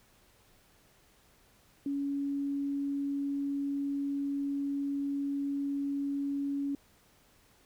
sine tone, 280.8 Hz, C#4, 22 cents sharp, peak -30 dBFS, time 1.86-6.75 s, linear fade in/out 2 ms, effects pink hiss -64 dBFS RMS until 7.65 s

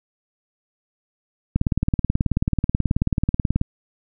click train, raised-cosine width 5 ms, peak -6 dBFS, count 39, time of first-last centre 1.56-3.614 s, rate 18.5 Hz, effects none

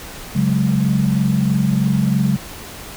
sine chord, C# suspended fourth, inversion none, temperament just, 138.59 / 184.79 / 207.9 Hz, C#3 / F#3 / G#3, 0 / -2 / +2 cents, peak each -18 dBFS, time 0.35-2.37 s, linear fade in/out 10 ms, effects pink hiss -34 dBFS RMS until 2.96 s

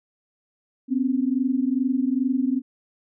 sine tone pair together, 251.1 / 273.5 Hz, B3 / C#4, +29 / -23 cents, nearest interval minor second, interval 148 cents, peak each -22 / -23 dBFS, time 0.88-2.62 s, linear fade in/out 50 ms, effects none

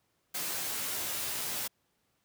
white noise with comb filter, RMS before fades -35 dBFS, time 0.34-1.68 s, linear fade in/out 10 ms, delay 15 ms, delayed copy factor -0.7, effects pink hiss -75 dBFS RMS until 2.24 s + high-pass 80 Hz 12 dB/octave

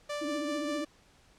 sawtooth tone with tremolo, 587.3 Hz, D5, in tune, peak -29 dBFS, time 0.09-0.85 s, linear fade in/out 10 ms, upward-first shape sine, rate 5.1 Hz, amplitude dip 30%
sine tone with vibrato, 300 Hz, D4, 37 cents sharp, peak -33 dBFS, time 0.21-0.85 s, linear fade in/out 10 ms, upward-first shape sine, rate 15 Hz, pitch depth 120 cents each way
effects pink hiss -62 dBFS RMS until 1.38 s + low-pass 8000 Hz 12 dB/octave

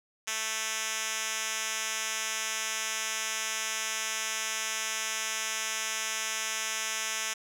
5% pulse tone with band-pass filter, 220 Hz, A3, in tune, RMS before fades -33 dBFS, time 0.27-7.34 s, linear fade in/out 10 ms, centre 5800 Hz, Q 0.92, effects none

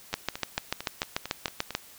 two click trains, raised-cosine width 0.2 ms, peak -9 / -17 dBFS, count 12 / 8, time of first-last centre 0.14-1.751 / 0.13-1.707 s, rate 6.83 / 4.44 Hz, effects white hiss -51 dBFS RMS until 1.98 s

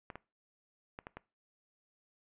clicks, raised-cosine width 0.5 ms, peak -28 dBFS, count 5, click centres 0.102 / 0.156 / 0.989 / 1.069 / 1.17 s, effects noise-tail reverb RT60 0.3 s tail -21 dB re dry + resampled to 8000 Hz

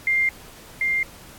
sine tone pair in turn, 2100 / 2100 Hz, C7 / C7, +6 / +6 cents, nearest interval unison, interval 0 cents, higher neither, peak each -17 / -19 dBFS, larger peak first, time 0.07-0.29 / 0.81-1.03 s, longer neither, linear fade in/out 2 ms, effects pink hiss -45 dBFS RMS until 1.38 s + AAC 64 kbps

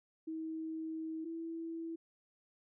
sine tone pair in turn, 319.9 / 329.3 Hz, D#4 / E4, +48 / -2 cents, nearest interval minor second, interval 50 cents, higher second, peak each -38 / -39 dBFS, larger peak first, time 0.27-1.25 / 1.25-1.96 s, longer first, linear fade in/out 10 ms, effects none

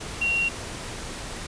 sine tone in noise, 2749 Hz, F7, 28 cents flat, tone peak -21 dBFS, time 0.21-0.49 s, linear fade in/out 10 ms, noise pink, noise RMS -35 dBFS, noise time 0-1.47 s, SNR +11 dB, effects resampled to 22050 Hz

